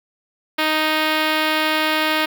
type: tone with notch filter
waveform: 5% pulse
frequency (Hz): 311.1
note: D#4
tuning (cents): 0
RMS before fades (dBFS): -19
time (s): 0.58-2.26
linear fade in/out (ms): 10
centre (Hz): 8500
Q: 0.8
effects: none